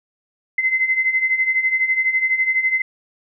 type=beating tone pair; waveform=sine; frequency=2049 / 2061 Hz; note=C7 / C7; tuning=-37 / -27 cents; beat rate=12 Hz; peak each=-22 / -17 dBFS; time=0.58-2.82 s; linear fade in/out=5 ms; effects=none